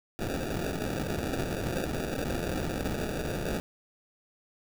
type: noise with sample-and-hold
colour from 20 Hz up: white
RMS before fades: -32 dBFS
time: 0.19-3.6 s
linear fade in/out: 0 ms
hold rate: 1050 Hz
effects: none